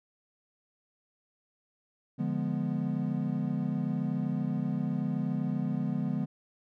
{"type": "chord", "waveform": "triangle", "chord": "D diminished seventh", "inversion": "none", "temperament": "equal", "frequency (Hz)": [146.83, 174.61, 207.7, 246.9], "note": ["D3", "F3", "Ab3", "Cb4"], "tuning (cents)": [0, 0, 0, 0], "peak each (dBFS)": -32, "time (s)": [2.18, 6.26], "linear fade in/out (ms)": 20, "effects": []}